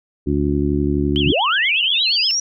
harmonic tone, 71.9 Hz, D2, 36 cents flat, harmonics 1 / 2 / 3 / 4 / 5, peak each -22 / -23 / -24 / -20 / -22 dBFS, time 0.26-1.33 s, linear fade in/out 20 ms
sine tone with vibrato, 2960 Hz, F#7, in tune, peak -19 dBFS, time 1.16-2.31 s, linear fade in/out 0 ms, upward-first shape triangle, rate 8.4 Hz, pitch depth 260 cents each way
sine linear sweep, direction up, 77.78 to 5790 Hz, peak -16 dBFS, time 1.26-2.4 s, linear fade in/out 5 ms
effects none

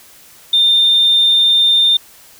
sine tone, 3611 Hz, A7, 44 cents sharp, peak -7 dBFS, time 0.53-1.97 s, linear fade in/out 5 ms, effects tanh soft clip ceiling -4 dBFS + white hiss -43 dBFS RMS until 2.39 s

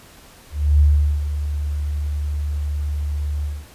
sine tone with ADSR envelope, 73.5 Hz, D2, 2 cents sharp, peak -9 dBFS, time 0.51-3.67 s, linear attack 290 ms, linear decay 410 ms, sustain -11 dB, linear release 230 ms, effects pink hiss -46 dBFS RMS until 3.74 s + resampled to 32000 Hz

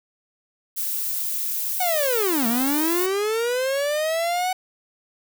violet noise, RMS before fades -26 dBFS, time 0.76-3.07 s, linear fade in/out 20 ms
45% pulse linear two-way sweep, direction down then up, 750 to 222.9 to 750 Hz, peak -21 dBFS, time 1.8-4.53 s, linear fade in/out 5 ms, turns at 2.47 s
effects none

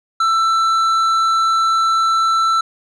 sine tone with tanh clipping, 1332 Hz, E6, 18 cents sharp, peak -14 dBFS, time 0.2-2.61 s, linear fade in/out 5 ms, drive 9 dB, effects none

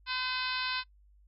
harmonic tone, 510 Hz, C5, 44 cents flat, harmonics 2 / 3 / 4 / 5 / 6 / 7 / 8 / 9 / 10, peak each -38 / -37 / -42 / -38 / -43 / -41 / -39 / -43 / -43 dBFS, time 0.06-0.84 s, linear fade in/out 50 ms, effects noise-tail reverb RT60 0.1 s tail -22 dB re dry + added 50 Hz sine -58 dBFS peak until 1.27 s

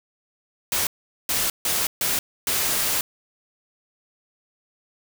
white noise bursts at uneven times, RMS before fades -23 dBFS, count 5, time 0.72-0.87 / 1.29-1.5 / 1.65-1.87 / 2.01-2.19 / 2.47-3.01 s, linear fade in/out 2 ms, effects none

